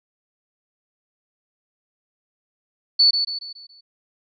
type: tone with echo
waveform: sine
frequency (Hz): 4460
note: C#8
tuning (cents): +10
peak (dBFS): -11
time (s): 2.99-3.11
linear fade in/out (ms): 10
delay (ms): 140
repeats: 5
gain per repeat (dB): -7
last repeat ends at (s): 3.81
effects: none